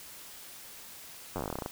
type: slowing click train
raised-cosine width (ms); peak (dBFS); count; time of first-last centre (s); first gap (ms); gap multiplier
1; -20; 15; 1.36-1.661; 10; 1.11
effects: white hiss -48 dBFS RMS until 1.71 s